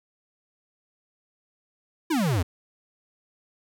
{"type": "exponential sweep", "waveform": "square", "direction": "down", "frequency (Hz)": [349.2, 78.6], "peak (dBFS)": -22, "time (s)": [2.1, 2.43], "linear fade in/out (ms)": 10, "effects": []}